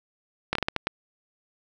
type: slowing click train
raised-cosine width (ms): 0.3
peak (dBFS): -8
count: 7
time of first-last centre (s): 0.53-0.87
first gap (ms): 23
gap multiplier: 1.36
effects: none